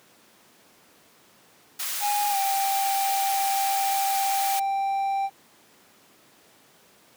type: high-pass noise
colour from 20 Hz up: white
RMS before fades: -30 dBFS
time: 1.79-4.6 s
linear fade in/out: 10 ms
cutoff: 1000 Hz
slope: 12 dB/octave
type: tone with pitch glide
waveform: triangle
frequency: 822 to 785.3 Hz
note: G#5 to G5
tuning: -18 to +3 cents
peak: -21 dBFS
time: 2-5.3 s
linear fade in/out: 50 ms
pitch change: -79 cents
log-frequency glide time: 2.29-2.37 s
effects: pink hiss -56 dBFS RMS until 7.16 s + high-pass 200 Hz 12 dB/octave